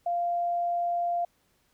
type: tone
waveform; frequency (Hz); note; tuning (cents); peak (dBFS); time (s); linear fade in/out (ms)
sine; 695; F5; -9; -25; 0.06-1.25; 5
effects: pink hiss -69 dBFS RMS until 1.73 s